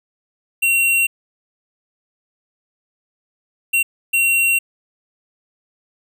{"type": "tone bursts at uneven times", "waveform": "square", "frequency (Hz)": 2741, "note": "F7", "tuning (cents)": -33, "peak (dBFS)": -14, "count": 3, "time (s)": [[0.62, 1.07], [3.73, 3.83], [4.13, 4.59]], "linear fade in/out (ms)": 10, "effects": []}